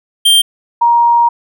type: tone pair in turn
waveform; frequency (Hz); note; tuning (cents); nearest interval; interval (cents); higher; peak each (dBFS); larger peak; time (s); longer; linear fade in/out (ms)
square / sine; 3170 / 942.4; G7 / A#5; +19 / +19; octave + major sixth; 2100; first; -6; neither; 0.25-0.42 / 0.81-1.29; second; 10
effects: none